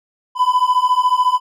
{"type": "beating tone pair", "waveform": "triangle", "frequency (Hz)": [994, 1008], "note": ["B5", "B5"], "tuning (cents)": [11, 35], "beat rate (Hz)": 14, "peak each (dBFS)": [-14, -13], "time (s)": [0.35, 1.4], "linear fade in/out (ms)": 50, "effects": []}